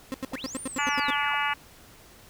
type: tone bursts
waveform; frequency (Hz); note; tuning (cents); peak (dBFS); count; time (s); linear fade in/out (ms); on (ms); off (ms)
35% pulse; 264.2; C4; +17; -27; 10; 0.12-1.104; 0; 21; 86
type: linear two-way sweep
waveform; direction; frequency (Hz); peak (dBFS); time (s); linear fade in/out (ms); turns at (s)
sine; up then down; 170.4 to 9397 to 484.4; -37; 0.31-1.36; 20; 0.61
type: harmonic tone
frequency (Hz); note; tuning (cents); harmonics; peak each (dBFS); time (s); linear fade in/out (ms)
288.7; D4; -30; 3 / 4 / 5 / 6 / 7 / 8 / 9 / 10; -30 / -31 / -32 / -33 / -33 / -34 / -35 / -35; 0.78-1.54; 10
effects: pink hiss -52 dBFS RMS until 2.29 s